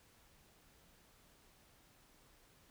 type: silence
effects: pink hiss -67 dBFS RMS until 2.7 s